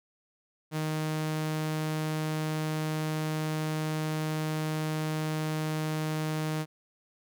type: tone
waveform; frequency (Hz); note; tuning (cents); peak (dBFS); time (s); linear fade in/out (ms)
sawtooth; 155.56; D#3; 0; -25; 0.71-6.66; 50
effects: none